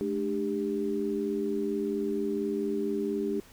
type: tone cluster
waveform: sine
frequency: 214.2 / 298.5 / 396.9 Hz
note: A3 / D4 / G4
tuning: -46 / +28 / +22 cents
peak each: -33 / -33 / -30 dBFS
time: 0.01-3.4 s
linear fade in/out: 0 ms
effects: pink hiss -55 dBFS RMS until 3.52 s